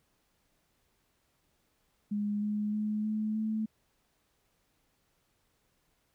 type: tone with pitch steps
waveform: sine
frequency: 206.7 / 209.5 / 212.3 / 215.1 / 218 Hz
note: G#3 / G#3 / G#3 / A3 / A3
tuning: -8 / +15 / +38 / -39 / -16 cents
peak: -29 dBFS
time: 2.11-3.66 s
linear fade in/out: 10 ms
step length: 310 ms
effects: pink hiss -74 dBFS RMS until 6.14 s